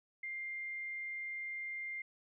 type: tone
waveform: sine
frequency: 2100 Hz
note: C7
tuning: 6 cents sharp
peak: -39 dBFS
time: 0.23-2.02 s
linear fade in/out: 5 ms
effects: none